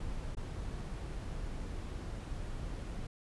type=noise with dropouts; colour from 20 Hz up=brown; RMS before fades=-40 dBFS; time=0-3.07 s; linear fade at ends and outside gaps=5 ms; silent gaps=0.351-0.369 s; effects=resampled to 24000 Hz